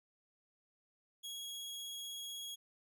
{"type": "tone with vibrato", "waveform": "sawtooth", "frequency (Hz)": 3316, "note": "G#7", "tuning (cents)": -3, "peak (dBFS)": -40, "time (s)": [1.23, 2.56], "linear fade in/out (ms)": 20, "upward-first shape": "triangle", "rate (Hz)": 16, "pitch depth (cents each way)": 9, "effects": []}